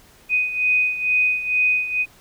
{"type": "beating tone pair", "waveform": "sine", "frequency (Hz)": [2495, 2497.2], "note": ["D#7", "D#7"], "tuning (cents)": [4, 6], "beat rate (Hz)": 2.2, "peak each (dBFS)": [-18, -23], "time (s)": [0.29, 2.06], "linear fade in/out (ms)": 50, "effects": ["pink hiss -51 dBFS RMS until 2.2 s"]}